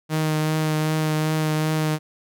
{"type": "tone with vibrato", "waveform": "sawtooth", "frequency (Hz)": 155.56, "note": "D#3", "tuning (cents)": 0, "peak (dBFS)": -16, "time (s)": [0.09, 1.99], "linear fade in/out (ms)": 50, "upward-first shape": "triangle", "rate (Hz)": 2.6, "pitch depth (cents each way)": 17, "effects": []}